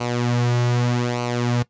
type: tone with flanger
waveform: sawtooth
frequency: 121.3 Hz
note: B2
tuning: 31 cents flat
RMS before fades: -21 dBFS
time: 0-1.63 s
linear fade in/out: 10 ms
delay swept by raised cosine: 0.57 to 3.97 ms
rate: 0.82 Hz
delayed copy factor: -0.65
effects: noise-tail reverb RT60 0.1 s tail -18 dB re dry + resampled to 16000 Hz